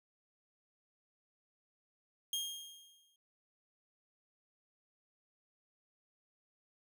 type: tone with exponential decay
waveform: sawtooth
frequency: 3231 Hz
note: G#7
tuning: 48 cents flat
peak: -30 dBFS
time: 2.33-3.16 s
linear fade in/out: 2 ms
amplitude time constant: 180 ms
effects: none